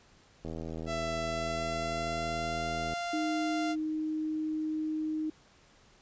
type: click train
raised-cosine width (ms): 2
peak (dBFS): -26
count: 202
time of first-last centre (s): 0.45-2.935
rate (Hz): 80.9
type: tone with pitch glide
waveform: sawtooth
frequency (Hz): 667 to 693.7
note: E5 to F5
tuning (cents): +20 to -12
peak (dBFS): -29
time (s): 0.86-3.76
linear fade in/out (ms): 50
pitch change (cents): +68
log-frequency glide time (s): 1.2-2.71
type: tone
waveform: sine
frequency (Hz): 311.1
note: D#4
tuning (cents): 0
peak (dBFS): -30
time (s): 3.13-5.3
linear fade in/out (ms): 5
effects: pink hiss -61 dBFS RMS until 6.01 s + resampled to 16000 Hz